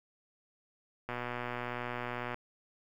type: click train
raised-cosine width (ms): 0.5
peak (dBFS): -22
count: 154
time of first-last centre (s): 1.09-2.344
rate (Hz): 122
effects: 10-bit